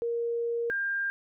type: tone pair in turn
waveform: sine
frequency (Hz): 468.5 / 1599.7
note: A#4 / G6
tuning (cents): +9 / +35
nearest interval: octave + major sixth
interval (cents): 2126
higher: second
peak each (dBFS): -27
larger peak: neither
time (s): 0.02-0.7 / 0.7-1.1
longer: first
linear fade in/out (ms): 0
effects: none